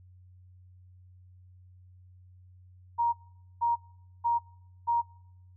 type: tone bursts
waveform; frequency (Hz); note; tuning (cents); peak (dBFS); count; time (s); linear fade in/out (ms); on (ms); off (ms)
sine; 941; A#5; +16; -23; 4; 2.98-5.02; 20; 150; 480
effects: noise-tail reverb RT60 0.8 s tail -25 dB re dry + added 91 Hz sine -52 dBFS peak until 5.56 s